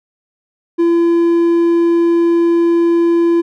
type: tone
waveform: triangle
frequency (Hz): 339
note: E4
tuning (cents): +49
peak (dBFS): -7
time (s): 0.78-3.42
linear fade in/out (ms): 20
effects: none